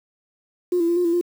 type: tone with pitch steps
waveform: sine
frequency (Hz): 356.5 / 336.2 / 343.5 / 355.4 / 337.6 / 349.7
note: F4 / E4 / F4 / F4 / E4 / F4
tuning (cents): +36 / +34 / -29 / +30 / +41 / +2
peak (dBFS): -16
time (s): 0.72-1.212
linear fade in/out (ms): 5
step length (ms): 82
effects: tanh soft clip ceiling -12 dBFS + 7-bit